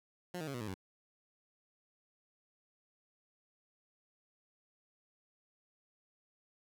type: tone with pitch steps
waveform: 15% pulse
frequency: 178.5 / 157.2 / 138.44 / 121.92 / 107.37 / 94.56 Hz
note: F3 / D#3 / C#3 / B2 / A2 / F#2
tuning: +38 / +18 / -2 / -22 / -42 / +38 cents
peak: -33 dBFS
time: 0.34-0.742 s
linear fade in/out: 5 ms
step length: 67 ms
effects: none